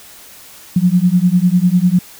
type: beating tone pair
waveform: sine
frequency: 174.61 / 184.61 Hz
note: F3 / F#3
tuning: 0 / -4 cents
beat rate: 10 Hz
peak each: -12 dBFS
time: 0.76-1.99 s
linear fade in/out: 5 ms
effects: white hiss -39 dBFS RMS until 2.19 s